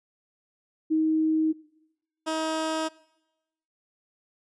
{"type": "tone pair in turn", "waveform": ["sine", "15% pulse"], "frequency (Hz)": [315.4, 317.6], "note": ["D#4", "D#4"], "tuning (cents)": [24, 36], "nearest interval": "unison", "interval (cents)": 12, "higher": "second", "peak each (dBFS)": -20, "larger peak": "neither", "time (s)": [[0.9, 1.53], [2.26, 2.89]], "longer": "neither", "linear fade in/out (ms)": 20, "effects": ["noise-tail reverb RT60 0.9 s tail -21 dB re dry", "resampled to 22050 Hz"]}